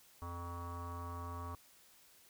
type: tone with low-pass filter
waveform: square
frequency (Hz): 86.4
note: F2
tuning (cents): -18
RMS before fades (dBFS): -44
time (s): 0.22-1.55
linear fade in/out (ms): 0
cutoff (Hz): 1100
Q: 9.2
effects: white hiss -64 dBFS RMS until 2.29 s